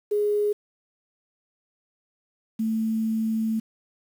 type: tone pair in turn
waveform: sine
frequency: 415.3 / 221.7 Hz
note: G#4 / A3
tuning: 0 / +13 cents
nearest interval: major seventh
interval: 1087 cents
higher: first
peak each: -20 / -22 dBFS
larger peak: first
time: 0.11-0.53 / 2.59-3.6 s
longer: second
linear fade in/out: 10 ms
effects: 8-bit